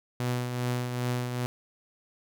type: tone with tremolo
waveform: sawtooth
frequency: 123.47 Hz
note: B2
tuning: in tune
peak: -22 dBFS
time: 0.2-1.46 s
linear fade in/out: 0 ms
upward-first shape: triangle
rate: 2.5 Hz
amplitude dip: 50%
effects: none